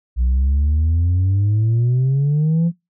sine exponential sweep, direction up, 59.6 to 173.3 Hz, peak -11 dBFS, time 0.16-2.72 s, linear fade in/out 50 ms, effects noise-tail reverb RT60 0.2 s tail -22 dB re dry + tanh soft clip ceiling -12 dBFS

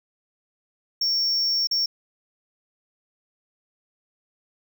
triangle tone with dropouts, 5480 Hz, F8, 34 cents flat, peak -19 dBFS, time 1.01-1.86 s, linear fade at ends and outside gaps 5 ms, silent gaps 1.672-1.711 s, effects none

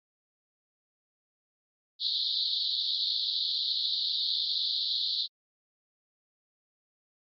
white band-pass noise, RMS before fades -30 dBFS, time 1.99-5.28 s, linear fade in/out 50 ms, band 3500 to 4500 Hz, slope 96 dB/octave, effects MP3 32 kbps

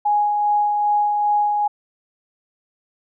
sine tone with tremolo, 830.6 Hz, G#5, in tune, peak -14 dBFS, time 0.05-1.68 s, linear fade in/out 10 ms, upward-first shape sine, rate 2.5 Hz, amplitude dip 30%, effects none

